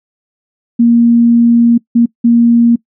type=tone bursts at uneven times; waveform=sine; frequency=234.9 Hz; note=A#3; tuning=13 cents sharp; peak=-4 dBFS; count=3; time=0.79-1.78 / 1.95-2.06 / 2.24-2.76 s; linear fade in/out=10 ms; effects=noise-tail reverb RT60 0.1 s tail -22 dB re dry